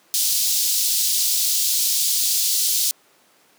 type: high-pass noise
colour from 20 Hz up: pink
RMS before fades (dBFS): -20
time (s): 0.14-2.91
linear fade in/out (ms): 0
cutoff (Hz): 4100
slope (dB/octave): 24
effects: pink hiss -56 dBFS RMS until 3.58 s + high-pass 300 Hz 12 dB/octave